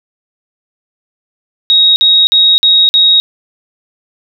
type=tone bursts; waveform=sine; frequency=3778 Hz; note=A#7; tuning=22 cents sharp; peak=-4 dBFS; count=5; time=1.7-3.2 s; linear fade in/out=0 ms; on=260 ms; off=50 ms; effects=none